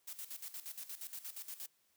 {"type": "noise with tremolo", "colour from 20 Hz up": "blue", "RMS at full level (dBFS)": -45, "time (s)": [0.07, 1.67], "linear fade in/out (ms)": 10, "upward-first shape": "square", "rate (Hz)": 8.5, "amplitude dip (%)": 75, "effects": ["white hiss -75 dBFS RMS until 1.96 s", "high-pass 60 Hz 12 dB/octave"]}